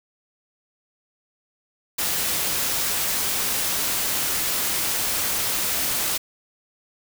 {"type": "noise", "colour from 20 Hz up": "white", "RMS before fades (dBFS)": -24, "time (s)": [1.98, 6.18], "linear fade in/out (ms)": 10, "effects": []}